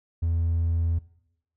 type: tone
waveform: triangle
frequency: 83.5 Hz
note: E2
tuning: 23 cents sharp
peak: -19 dBFS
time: 0.22-0.99 s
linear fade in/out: 10 ms
effects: noise-tail reverb RT60 0.8 s tail -22 dB re dry + tanh soft clip ceiling -16 dBFS